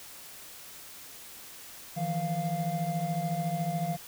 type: tone cluster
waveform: triangle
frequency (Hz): 157.4 / 171.3 / 696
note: D#3 / F3 / F5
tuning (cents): +20 / -33 / -6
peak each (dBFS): -31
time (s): 1.96-3.97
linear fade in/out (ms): 20
effects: white hiss -47 dBFS RMS until 4.07 s